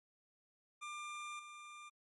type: tone with level steps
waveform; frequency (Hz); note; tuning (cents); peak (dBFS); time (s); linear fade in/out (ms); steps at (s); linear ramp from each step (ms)
25% pulse; 1194; D6; +28; -40 / -47; 0.81-1.9; 20; 1.39; 5
effects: MP3 48 kbps